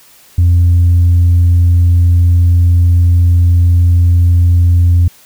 sine tone, 86.9 Hz, F2, 8 cents flat, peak -3 dBFS, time 0.38-5.08 s, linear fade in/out 5 ms, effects tanh soft clip ceiling -3 dBFS + white hiss -43 dBFS RMS until 5.25 s

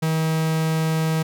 45% pulse tone, 159.6 Hz, D#3, 44 cents sharp, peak -19 dBFS, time 0.02-1.23 s, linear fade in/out 10 ms, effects none

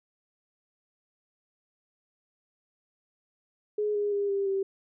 sine tone with pitch steps, 419.7 / 411.8 / 404 / 396.4 / 388.9 Hz, G#4 / G#4 / G#4 / G4 / G4, +18 / -15 / -48 / +19 / -14 cents, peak -25 dBFS, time 3.78-4.63 s, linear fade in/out 5 ms, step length 170 ms, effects none

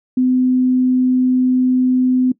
sine tone, 254.4 Hz, C4, 48 cents flat, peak -11 dBFS, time 0.17-2.32 s, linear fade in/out 5 ms, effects noise-tail reverb RT60 0.1 s tail -19 dB re dry

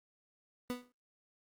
30% pulse tone with exponential decay, 246.9 Hz, B3, in tune, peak -30 dBFS, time 0.7-0.92 s, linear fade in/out 0 ms, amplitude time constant 46 ms, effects noise-tail reverb RT60 0.2 s tail -23 dB re dry + Opus 32 kbps

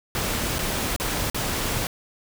pink noise with dropouts, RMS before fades -26 dBFS, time 0.15-1.87 s, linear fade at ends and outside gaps 1 ms, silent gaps 0.585-0.59 / 0.963-0.999 / 1.3-1.345 s, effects none

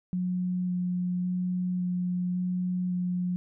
sine tone with vibrato, 180.3 Hz, F#3, 45 cents flat, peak -26 dBFS, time 0.13-3.36 s, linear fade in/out 0 ms, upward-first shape square, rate 0.9 Hz, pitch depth 8 cents each way, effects none

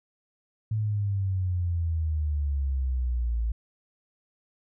sine exponential sweep, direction down, 110 to 55.3 Hz, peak -24 dBFS, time 0.71-3.52 s, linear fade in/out 5 ms, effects none

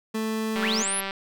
30% pulse tone, 219.9 Hz, A3, 1 cent flat, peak -23 dBFS, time 0.14-0.83 s, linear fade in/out 10 ms
click train, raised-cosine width 0.3 ms, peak -15 dBFS, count 108, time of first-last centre 0.56-1.109 s, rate 195 Hz
sine linear sweep, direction up, 1119 to 11590 Hz, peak -25 dBFS, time 0.62-1.01 s, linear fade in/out 10 ms
effects none

